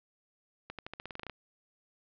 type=accelerating click train; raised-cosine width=0.3 ms; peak=-24 dBFS; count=12; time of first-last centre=0.7-1.297 s; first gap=87 ms; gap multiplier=0.9; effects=low-pass 4000 Hz 12 dB/octave